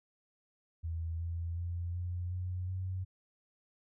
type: tone with pitch steps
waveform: sine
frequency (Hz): 82.41 / 84.43 / 86.51 / 88.63 / 90.81 / 93.04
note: E2 / E2 / F2 / F2 / F#2 / F#2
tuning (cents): 0 / +42 / -16 / +26 / -32 / +10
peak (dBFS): -34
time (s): 0.83-3.05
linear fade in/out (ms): 20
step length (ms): 370
effects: none